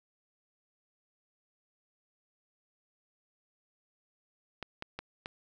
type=clicks; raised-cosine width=0.3 ms; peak=-22 dBFS; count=4; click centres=4.627 / 4.824 / 4.99 / 5.259 s; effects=none